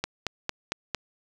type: click train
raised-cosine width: 0.2 ms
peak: -10 dBFS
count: 5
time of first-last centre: 0.04-0.947 s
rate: 4.41 Hz
effects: none